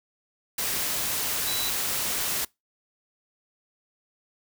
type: tone in noise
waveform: sine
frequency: 3951 Hz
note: B7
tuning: in tune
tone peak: -30 dBFS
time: 1.47-1.7 s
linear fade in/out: 5 ms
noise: white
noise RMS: -28 dBFS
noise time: 0.58-2.45 s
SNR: -5 dB
effects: noise-tail reverb RT60 0.2 s tail -24 dB re dry